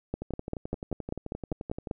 two click trains, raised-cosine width 2 ms, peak -22 / -17 dBFS, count 20 / 10, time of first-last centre 0.22-1.872 / 0.14-1.912 s, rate 11.5 / 5.08 Hz, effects none

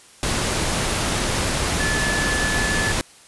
sine tone in noise, 1731 Hz, A6, 29 cents flat, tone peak -23 dBFS, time 1.8-2.92 s, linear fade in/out 0 ms, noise pink, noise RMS -22 dBFS, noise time 0.23-3.01 s, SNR -4 dB, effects white hiss -48 dBFS RMS until 3.27 s + resampled to 24000 Hz

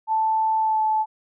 sine tone with pitch glide, 880 to 868.9 Hz, A5 to A5, 0 to -22 cents, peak -18 dBFS, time 0.07-1.06 s, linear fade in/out 50 ms, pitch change -22 cents, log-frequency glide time 0.59-0.82 s, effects none

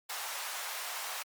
pink high-pass noise, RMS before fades -39 dBFS, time 0.09-1.23 s, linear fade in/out 10 ms, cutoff 720 Hz, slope 24 dB/octave, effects Opus 48 kbps

